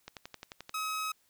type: click train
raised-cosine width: 0.2 ms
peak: -25 dBFS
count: 8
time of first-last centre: 0.08-0.694 s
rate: 11.4 Hz
type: tone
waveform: sawtooth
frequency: 1275 Hz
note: D#6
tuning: 42 cents sharp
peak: -29 dBFS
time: 0.74-1.12 s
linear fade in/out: 5 ms
effects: white hiss -70 dBFS RMS until 1.29 s